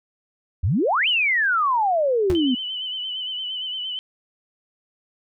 sine exponential two-way sweep, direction up then down, 72.9 to 3136 to 239.7 Hz, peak -17 dBFS, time 0.63-2.55 s, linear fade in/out 10 ms, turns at 1.08 s
35% pulse tone with exponential decay, 82.9 Hz, E2, 10 cents sharp, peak -17 dBFS, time 2.3-2.42 s, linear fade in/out 0 ms, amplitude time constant 24 ms
sine tone with vibrato, 3021 Hz, F#7, 35 cents sharp, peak -26 dBFS, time 2.35-3.99 s, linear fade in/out 0 ms, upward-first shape sine, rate 8.7 Hz, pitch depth 47 cents each way
effects none

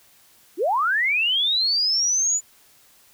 sine linear sweep, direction up, 290 to 7040 Hz, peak -18 dBFS, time 0.57-2.41 s, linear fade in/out 50 ms, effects white hiss -55 dBFS RMS until 3.13 s

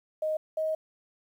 sine tone pair in turn, 622.3 / 629.9 Hz, D#5 / D#5, 0 / +21 cents, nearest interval unison, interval 21 cents, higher second, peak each -26 dBFS, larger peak neither, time 0.22-0.37 / 0.57-0.75 s, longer second, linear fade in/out 5 ms, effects 10-bit

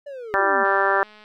triangle linear sweep, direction down, 587.3 to 214.3 Hz, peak -30 dBFS, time 0.06-0.64 s, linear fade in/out 10 ms
harmonic tone, 196 Hz, G3, in tune, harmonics 2 / 3 / 4 / 5 / 6 / 7 / 8 / 9, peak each -25 / -25 / -25 / -25 / -25 / -25 / -25 / -25 dBFS, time 0.34-1.03 s, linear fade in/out 0 ms
click train, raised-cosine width 0.3 ms, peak -32 dBFS, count 126, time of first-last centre 0.65-1.24 s, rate 212 Hz
effects none

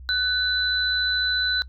sine tone pair together, 1501 / 4003 Hz, F#6 / B7, +24 / +23 cents, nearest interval octave + perfect fourth, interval 1699 cents, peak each -23 dBFS, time 0.09-1.62 s, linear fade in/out 0 ms, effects noise-tail reverb RT60 0.1 s tail -22 dB re dry + added 64 Hz sine -38 dBFS peak until 1.68 s

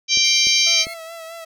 harmonic tone, 784 Hz, G5, in tune, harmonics 3 / 4 / 5 / 6 / 7 / 8, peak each -21 / -21 / -21 / -21 / -21 / -21 dBFS, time 0.08-0.86 s, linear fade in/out 50 ms
clicks, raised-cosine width 2 ms, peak -22 dBFS, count 3, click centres 0.173 / 0.47 / 0.869 s
30% pulse tone with tremolo, 2152 Hz, C7, 48 cents sharp, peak -28 dBFS, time 0.24-0.94 s, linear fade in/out 5 ms, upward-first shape sine, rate 9.2 Hz, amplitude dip 30%
sawtooth tone with vibrato, 659.3 Hz, E5, in tune, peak -29 dBFS, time 0.66-1.45 s, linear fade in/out 10 ms, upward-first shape sine, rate 4.7 Hz, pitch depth 35 cents each way
effects none

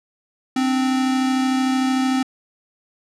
square tone pair together, 260.4 / 293.7 Hz, C4 / D4, -8 / 0 cents, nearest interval major second, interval 208 cents, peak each -18 / -29 dBFS, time 0.56-2.23 s, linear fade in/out 5 ms, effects low-pass 8000 Hz 12 dB/octave

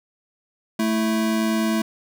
square tone pair together, 220 / 329.6 Hz, A3 / E4, 0 / 0 cents, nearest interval perfect fifth, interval 700 cents, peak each -21 / -26 dBFS, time 0.79-1.82 s, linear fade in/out 5 ms, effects none

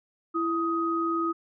sine tone pair together, 332.6 / 1254 Hz, E4 / D#6, +16 / +13 cents, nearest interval octave + major seventh, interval 2297 cents, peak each -27 dBFS, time 0.34-1.33 s, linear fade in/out 20 ms, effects none

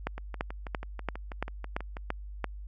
two click trains, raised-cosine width 0.5 ms, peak -15 / -24 dBFS, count 8 / 12, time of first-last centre 0.07-2.443 / 0.18-1.969 s, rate 2.95 / 6.15 Hz, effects added 50 Hz sine -39 dBFS peak until 2.67 s

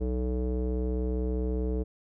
square tone with low-pass filter, 62.4 Hz, B1, 19 cents sharp, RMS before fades -29 dBFS, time 0-1.84 s, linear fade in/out 20 ms, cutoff 430 Hz, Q 3.5, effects none

